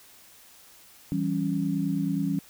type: chord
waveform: sine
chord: C# diminished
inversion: first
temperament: equal with one note detuned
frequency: 164.81 / 194.19 / 277.2 Hz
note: E3 / G3 / C#4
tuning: 0 / -16 / 0 cents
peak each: -29 / -29 / -28 dBFS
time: 1.12-2.39 s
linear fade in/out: 0 ms
effects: white hiss -53 dBFS RMS until 2.49 s